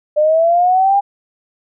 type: linear sweep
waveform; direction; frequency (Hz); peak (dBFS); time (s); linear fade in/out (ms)
sine; up; 595 to 810; -9; 0.16-1.01; 20
effects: none